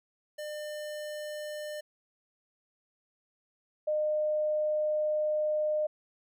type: tone pair in turn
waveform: square / sine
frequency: 600 / 609.1 Hz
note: D5 / D#5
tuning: +37 / -37 cents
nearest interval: unison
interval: 26 cents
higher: second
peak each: -37 / -26 dBFS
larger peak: second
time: 0.38-1.81 / 3.87-5.87 s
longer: second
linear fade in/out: 10 ms
effects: none